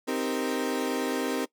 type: chord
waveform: 35% pulse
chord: C minor seventh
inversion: none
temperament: equal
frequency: 261.6 / 311.1 / 392 / 466.2 Hz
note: C4 / Eb4 / G4 / Bb4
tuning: 0 / 0 / 0 / 0 cents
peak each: -29 / -32 / -32 / -31 dBFS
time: 0.07-1.46 s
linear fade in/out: 20 ms
effects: noise-tail reverb RT60 0.1 s tail -21 dB re dry